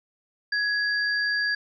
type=tone pair together; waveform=sine; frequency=1673 / 4732 Hz; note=G#6 / D8; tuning=+12 / +12 cents; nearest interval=octave + tritone; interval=1800 cents; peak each=-23 / -30 dBFS; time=0.52-1.55 s; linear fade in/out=5 ms; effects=none